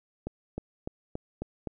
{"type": "accelerating click train", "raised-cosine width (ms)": 2, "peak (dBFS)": -20, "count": 6, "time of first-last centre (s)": [0.27, 1.673], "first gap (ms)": 310, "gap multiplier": 0.95, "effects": []}